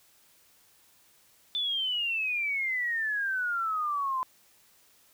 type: exponential sweep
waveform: sine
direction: down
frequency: 3528 to 1017 Hz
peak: -27 dBFS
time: 1.55-4.23 s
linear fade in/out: 0 ms
effects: white hiss -62 dBFS RMS until 5.13 s